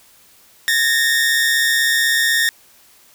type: tone pair together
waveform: sawtooth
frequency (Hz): 1700 / 1836.1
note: G#6 / A#6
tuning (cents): +40 / -27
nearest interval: minor second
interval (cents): 133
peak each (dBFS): -19 / -11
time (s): 0.68-2.49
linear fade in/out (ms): 0
effects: white hiss -50 dBFS RMS until 3.14 s